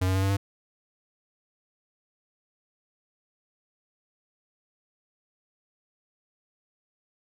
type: tone with pitch steps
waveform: square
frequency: 92.5 / 94.06 / 95.65 / 97.27 / 98.91 Hz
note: F#2 / F#2 / G2 / G2 / G2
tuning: 0 / +29 / -42 / -13 / +16 cents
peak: -23 dBFS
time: 0.01-0.37 s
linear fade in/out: 10 ms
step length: 72 ms
effects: none